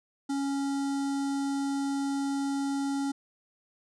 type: tone with notch filter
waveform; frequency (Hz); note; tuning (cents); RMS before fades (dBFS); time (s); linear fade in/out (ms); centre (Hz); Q
square; 277.2; C#4; 0; -30; 0.29-3.12; 10; 2400; 0.86
effects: resampled to 22050 Hz